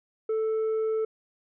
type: tone with tanh clipping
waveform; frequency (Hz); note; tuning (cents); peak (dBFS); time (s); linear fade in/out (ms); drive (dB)
sine; 440; A4; 0; -25; 0.29-1.05; 5; 3
effects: none

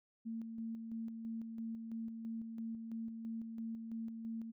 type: tone with tremolo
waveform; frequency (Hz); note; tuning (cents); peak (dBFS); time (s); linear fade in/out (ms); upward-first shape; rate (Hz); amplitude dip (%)
sine; 226.4; A3; +50; -39; 0.25-4.52; 20; square; 3; 40
effects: none

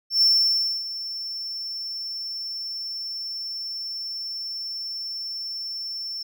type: tone with ADSR envelope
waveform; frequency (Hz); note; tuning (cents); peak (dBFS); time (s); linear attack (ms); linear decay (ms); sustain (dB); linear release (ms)
triangle; 5390; E8; +38; -13; 0.1-6.23; 120; 610; -15; 5
effects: none

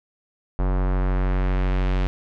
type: tone with low-pass filter sweep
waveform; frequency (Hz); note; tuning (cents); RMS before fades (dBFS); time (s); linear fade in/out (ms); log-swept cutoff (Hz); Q
square; 46.44; F#1; +7; -21; 0.59-2.07; 0; 1100 to 3200; 1.1
effects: none

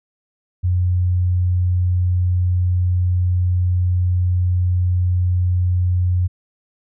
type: tone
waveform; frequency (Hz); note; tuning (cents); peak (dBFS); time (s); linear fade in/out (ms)
sine; 90; F#2; -47; -14; 0.63-6.28; 20
effects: none

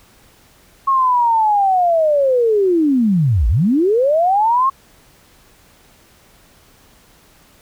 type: linear two-way sweep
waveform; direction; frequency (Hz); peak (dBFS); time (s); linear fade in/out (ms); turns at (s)
sine; down then up; 1096 to 49 to 1096; -11; 0.87-4.7; 10; 3.48
effects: pink hiss -50 dBFS RMS until 7.61 s

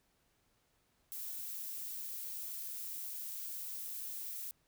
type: noise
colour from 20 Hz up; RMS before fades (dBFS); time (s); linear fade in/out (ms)
violet; -43; 1.12-4.51; 0
effects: pink hiss -75 dBFS RMS until 4.67 s

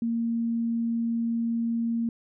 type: tone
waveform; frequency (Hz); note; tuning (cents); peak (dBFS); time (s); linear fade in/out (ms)
sine; 231.3; A#3; -13; -24; 0.02-2.09; 2
effects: none

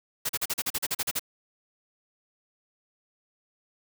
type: noise bursts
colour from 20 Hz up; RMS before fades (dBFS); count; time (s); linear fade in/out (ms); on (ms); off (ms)
white; -28; 12; 0.25-1.195; 10; 43; 39
effects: none

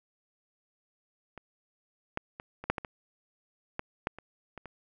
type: clicks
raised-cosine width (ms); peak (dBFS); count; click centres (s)
0.5; -28 / -16 / -25 / -26 / -10 / -18 / -23 / -17 / -14 / -29 / -27 / -28; 12; 1.377 / 2.174 / 2.399 / 2.64 / 2.7 / 2.782 / 2.848 / 3.794 / 4.071 / 4.186 / 4.577 / 4.657
effects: none

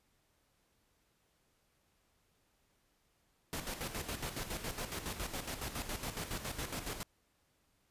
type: noise with tremolo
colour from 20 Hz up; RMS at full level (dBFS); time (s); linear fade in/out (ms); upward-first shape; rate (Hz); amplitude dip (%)
pink; -39; 3.53-7.03; 0; square; 7.2; 60
effects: pink hiss -75 dBFS RMS until 7.9 s + resampled to 32000 Hz

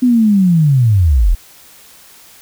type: linear sweep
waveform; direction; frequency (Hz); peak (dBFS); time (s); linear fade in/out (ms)
sine; down; 255.4 to 34.65; -7; 0.02-1.35; 10
effects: white hiss -42 dBFS RMS until 2.41 s

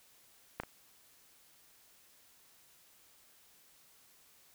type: clicks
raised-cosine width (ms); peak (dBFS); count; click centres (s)
0.5; -20 / -29; 2; 0.6 / 0.635
effects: white hiss -64 dBFS RMS until 4.54 s

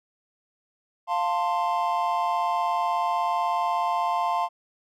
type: chord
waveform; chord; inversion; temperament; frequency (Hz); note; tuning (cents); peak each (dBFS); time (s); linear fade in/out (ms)
triangle; F major; none; equal with one note detuned; 698.5 / 890.2 / 1046.5; F5 / A5 / C6; 0 / +20 / 0; -25; 1.07-4.49; 50
effects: none

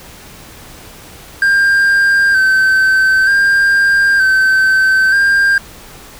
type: tone with vibrato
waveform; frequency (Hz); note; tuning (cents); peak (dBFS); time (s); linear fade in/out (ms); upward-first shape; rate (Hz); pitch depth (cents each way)
triangle; 1569; G6; +1; -6; 1.42-5.58; 2; square; 0.54; 31
effects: pink hiss -36 dBFS RMS until 6.19 s

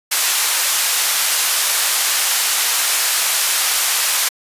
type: band-pass noise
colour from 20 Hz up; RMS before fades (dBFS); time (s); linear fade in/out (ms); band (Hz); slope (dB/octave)
white; -17; 0.11-4.29; 10; 870 to 13000; 12
effects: resampled to 32000 Hz

